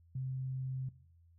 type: tone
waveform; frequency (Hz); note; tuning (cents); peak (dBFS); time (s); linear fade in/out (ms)
sine; 130.81; C3; 0; -35; 0.15-0.89; 5
effects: noise-tail reverb RT60 0.7 s tail -20 dB re dry + added 84 Hz sine -61 dBFS peak until 1.38 s